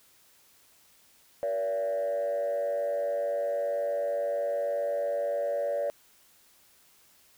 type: tone with frequency modulation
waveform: sine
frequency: 574 Hz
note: D5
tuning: 40 cents flat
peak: -25 dBFS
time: 1.43-5.9 s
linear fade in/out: 0 ms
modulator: 101 Hz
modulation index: 0.71
effects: tanh soft clip ceiling -24 dBFS + white hiss -61 dBFS RMS until 7.37 s